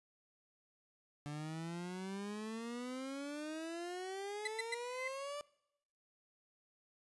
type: exponential sweep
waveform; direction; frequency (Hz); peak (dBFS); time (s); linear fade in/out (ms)
30% pulse; up; 145.4 to 590; -39; 1.26-5.41; 0
type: tone bursts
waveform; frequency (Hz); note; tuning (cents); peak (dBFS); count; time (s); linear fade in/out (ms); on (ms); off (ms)
35% pulse; 2013; B6; +33; -34; 3; 4.45-4.745; 5; 25; 110
type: tone with exponential growth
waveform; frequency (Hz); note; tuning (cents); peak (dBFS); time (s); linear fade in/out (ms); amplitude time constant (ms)
sine; 2060; C7; -28; -36; 4.77-5.08; 5; 66
effects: noise-tail reverb RT60 0.8 s tail -22 dB re dry + resampled to 24000 Hz